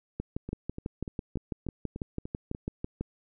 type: two click trains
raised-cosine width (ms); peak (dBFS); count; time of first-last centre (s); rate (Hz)
3; -19 / -24; 18 / 8; 0.2-3.01 / 0.49-2.549; 6.05 / 3.4
effects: none